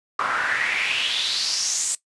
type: noise with band-pass filter sweep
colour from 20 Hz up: pink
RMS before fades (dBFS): -24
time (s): 0.19-1.95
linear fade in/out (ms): 2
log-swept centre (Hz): 1200 to 8000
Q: 4.7
effects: noise-tail reverb RT60 0.1 s tail -17 dB re dry + resampled to 24000 Hz